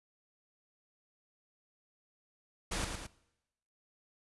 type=noise with echo; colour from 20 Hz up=pink; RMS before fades=-35 dBFS; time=2.71-2.85 s; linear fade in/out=10 ms; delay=110 ms; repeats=2; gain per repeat=-5 dB; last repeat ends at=3.07 s; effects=noise-tail reverb RT60 0.9 s tail -21 dB re dry + resampled to 24000 Hz